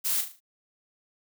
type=noise with echo; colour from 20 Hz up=blue; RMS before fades=-27 dBFS; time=0.04-0.22 s; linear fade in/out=20 ms; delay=37 ms; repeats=5; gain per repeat=-7 dB; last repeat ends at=0.405 s; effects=none